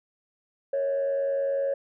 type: tone with frequency modulation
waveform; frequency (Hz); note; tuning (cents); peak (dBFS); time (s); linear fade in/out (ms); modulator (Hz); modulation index
sine; 552; C#5; -7; -22; 0.73-1.74; 5; 90.5; 0.37
effects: tanh soft clip ceiling -21 dBFS